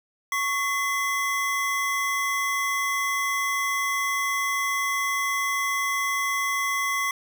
square tone pair together, 1110 / 2037 Hz, C#6 / C7, +2 / -47 cents, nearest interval major seventh, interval 1051 cents, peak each -27 dBFS, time 0.32-7.11 s, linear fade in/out 2 ms, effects none

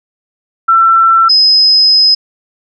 sine tone pair in turn, 1343 / 5070 Hz, E6 / D#8, +32 / +32 cents, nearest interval octave + major seventh, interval 2300 cents, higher second, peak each -4 dBFS, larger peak neither, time 0.68-1.29 / 1.29-2.15 s, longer second, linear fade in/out 10 ms, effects none

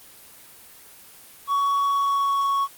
triangle tone with pitch glide, 1121 to 1109.4 Hz, C#6 to C#6, +19 to +1 cents, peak -17 dBFS, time 1.47-2.68 s, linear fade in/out 50 ms, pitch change -18 cents, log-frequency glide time 1.86-2.57 s, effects white hiss -47 dBFS RMS until 2.77 s + Opus 24 kbps

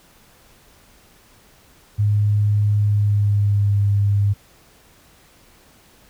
sine tone with pitch glide, 103.83 to 101.17 Hz, G#2 to G#2, 0 to -45 cents, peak -14 dBFS, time 1.98-4.34 s, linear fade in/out 20 ms, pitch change -45 cents, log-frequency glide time 2.79-3.78 s, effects pink hiss -52 dBFS RMS until 6.09 s

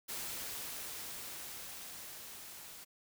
white noise with level ramp, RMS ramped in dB -41 to -51 dBFS, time 0.08-2.85 s, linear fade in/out 20 ms, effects none

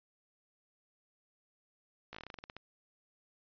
slowing click train, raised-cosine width 0.3 ms, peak -29 dBFS, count 13, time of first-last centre 2.13-2.566 s, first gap 16 ms, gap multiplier 1.14, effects resampled to 11025 Hz

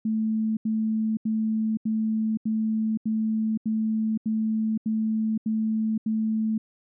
sine tone bursts, 219.3 Hz, A3, 6 cents flat, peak -22 dBFS, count 11, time 0.05-6.58 s, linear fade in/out 5 ms, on 520 ms, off 81 ms, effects none

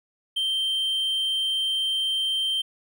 triangle tone, 3136 Hz, G7, in tune, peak -21 dBFS, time 0.36-2.62 s, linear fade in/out 10 ms, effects none

